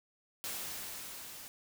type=noise with level ramp; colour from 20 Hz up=white; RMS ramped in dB=-39 to -49 dBFS; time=0.44-1.48 s; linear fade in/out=0 ms; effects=none